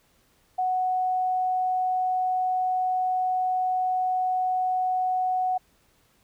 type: tone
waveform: sine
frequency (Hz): 740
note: F#5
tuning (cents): 0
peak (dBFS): -22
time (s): 0.58-5.58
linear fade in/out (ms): 10
effects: pink hiss -64 dBFS RMS until 6.23 s